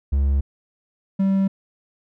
triangle tone pair in turn, 69.3 / 193.81 Hz, C#2 / G3, 0 / -19 cents, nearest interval octave + tritone, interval 1781 cents, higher second, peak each -14 dBFS, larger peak neither, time 0.12-0.41 / 1.19-1.48 s, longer neither, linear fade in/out 10 ms, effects none

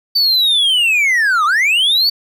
triangle linear two-way sweep, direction down then up, 4600 to 1162 to 4600 Hz, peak -9 dBFS, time 0.15-2.1 s, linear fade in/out 10 ms, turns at 1.45 s, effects none

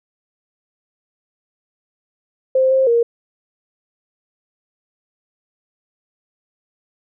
sine tone with pitch steps, 523 / 529 / 468.6 Hz, C5 / C5 / A#4, -1 / +19 / +9 cents, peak -11 dBFS, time 2.55-3.03 s, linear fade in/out 5 ms, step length 160 ms, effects none

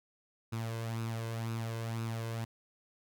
sawtooth tone with flanger, 113.8 Hz, A#2, 41 cents flat, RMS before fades -37 dBFS, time 0.52-2.45 s, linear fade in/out 10 ms, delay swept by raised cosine 0.77 to 1.97 ms, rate 2 Hz, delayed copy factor +0.55, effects none

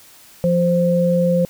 sine tone pair together, 174.3 / 522.3 Hz, F3 / C5, -3 / -3 cents, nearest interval octave + perfect fifth, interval 1900 cents, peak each -16 dBFS, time 0.44-1.45 s, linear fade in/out 0 ms, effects white hiss -46 dBFS RMS until 1.49 s

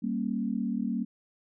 sine chord, G diminished, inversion none, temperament equal with one note detuned, 196 / 233.1 / 274 Hz, G3 / Bb3 / Db4, 0 / 0 / -20 cents, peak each -32 / -30 / -35 dBFS, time 0.02-1.05 s, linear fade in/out 20 ms, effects none

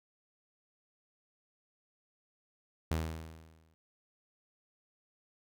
sawtooth tone with exponential decay, 80.4 Hz, E2, 43 cents flat, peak -25 dBFS, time 2.91-3.74 s, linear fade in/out 0 ms, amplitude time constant 180 ms, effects none

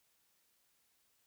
silence, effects white hiss -75 dBFS RMS until 1.26 s

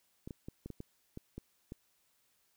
clicks, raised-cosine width 3 ms, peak -30 dBFS, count 9, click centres 0.275 / 0.308 / 0.485 / 0.66 / 0.703 / 0.804 / 1.174 / 1.38 / 1.721 s, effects white hiss -74 dBFS RMS until 2.56 s

